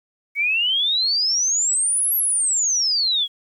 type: exponential two-way sweep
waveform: sine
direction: up then down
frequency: 2212 to 11750 to 3258 Hz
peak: -17 dBFS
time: 0.35-3.28 s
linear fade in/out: 50 ms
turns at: 2.16 s
effects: 9-bit